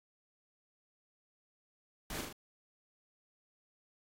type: noise with echo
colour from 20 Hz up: pink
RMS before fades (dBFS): -42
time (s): 2.1-2.21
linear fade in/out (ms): 2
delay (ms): 39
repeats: 3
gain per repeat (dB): -3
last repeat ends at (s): 2.327
effects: AAC 48 kbps